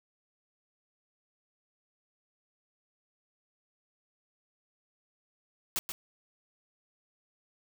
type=noise with echo; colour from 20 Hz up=white; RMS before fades=-31 dBFS; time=5.76-5.79 s; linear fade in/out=0 ms; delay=130 ms; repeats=1; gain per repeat=-7 dB; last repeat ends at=5.92 s; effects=none